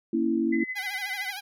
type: chord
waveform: sine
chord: A# diminished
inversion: none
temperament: equal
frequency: 233.1 / 277.2 / 329.6 Hz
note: A#3 / C#4 / E4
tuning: 0 / 0 / 0 cents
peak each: -27 / -29 / -25 dBFS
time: 0.13-0.64 s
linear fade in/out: 5 ms
type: tone with tremolo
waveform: sine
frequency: 2026 Hz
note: B6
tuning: 44 cents sharp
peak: -28 dBFS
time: 0.52-1.31 s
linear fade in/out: 10 ms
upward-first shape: sine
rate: 12 Hz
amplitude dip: 70%
type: tone with vibrato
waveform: 10% pulse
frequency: 784 Hz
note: G5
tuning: in tune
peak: -26 dBFS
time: 0.75-1.41 s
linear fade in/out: 20 ms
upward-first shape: sine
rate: 13 Hz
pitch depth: 96 cents each way
effects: none